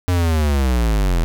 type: linear sweep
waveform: square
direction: down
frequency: 91.2 to 39.44 Hz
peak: -15 dBFS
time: 0.08-1.24 s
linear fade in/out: 0 ms
effects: 9-bit